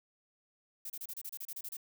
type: noise bursts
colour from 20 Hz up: violet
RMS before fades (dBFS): -42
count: 12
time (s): 0.85-1.768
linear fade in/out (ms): 5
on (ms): 49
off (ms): 30
effects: none